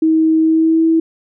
sine tone with pitch glide, 318.9 to 325.4 Hz, D#4 to E4, +43 to -22 cents, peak -9 dBFS, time 0.02-1 s, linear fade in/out 5 ms, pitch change +35 cents, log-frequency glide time 0.4-0.85 s, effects none

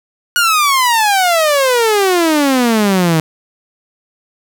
sawtooth exponential sweep, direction down, 1462 to 155.56 Hz, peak -6 dBFS, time 0.36-3.2 s, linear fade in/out 0 ms, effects none

